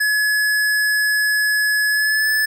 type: tone with pitch glide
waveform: square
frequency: 1700 to 1735.7 Hz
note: G#6 to A6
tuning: +40 to -24 cents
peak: -16 dBFS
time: 0-2.46 s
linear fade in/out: 10 ms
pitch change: +36 cents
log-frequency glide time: 1.9-2.29 s
effects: none